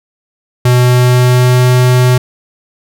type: tone with pitch glide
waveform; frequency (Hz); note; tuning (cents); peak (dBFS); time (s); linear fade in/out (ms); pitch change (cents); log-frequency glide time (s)
square; 124.1 to 125.61; B2 to B2; +9 to +30; -6; 0.65-2.18; 5; +21; 0.75-1.7
effects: none